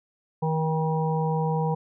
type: harmonic tone with a mistuned harmonic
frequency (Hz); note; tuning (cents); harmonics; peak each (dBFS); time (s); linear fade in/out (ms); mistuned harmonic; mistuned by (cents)
158.7; D#3; +35; 1 / 3 / 5 / 6; -24 / -29 / -31 / -32; 0.42-1.75; 10; 6; +16
effects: none